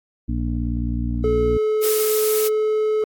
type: harmonic tone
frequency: 59.1 Hz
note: A#1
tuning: 24 cents sharp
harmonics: 1 / 2 / 3 / 4 / 5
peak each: -23 / -27 / -36 / -27 / -31 dBFS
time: 0.28-1.58 s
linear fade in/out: 10 ms
type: tone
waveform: triangle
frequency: 430.7 Hz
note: A4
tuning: 37 cents flat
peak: -15 dBFS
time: 1.24-3.04 s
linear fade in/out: 2 ms
type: noise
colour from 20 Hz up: blue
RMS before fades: -24 dBFS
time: 1.82-2.49 s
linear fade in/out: 20 ms
effects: AAC 64 kbps